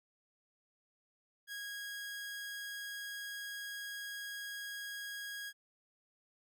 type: tone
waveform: sawtooth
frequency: 1645 Hz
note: G#6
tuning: 17 cents flat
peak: -38 dBFS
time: 1.47-5.53 s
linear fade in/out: 50 ms
effects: none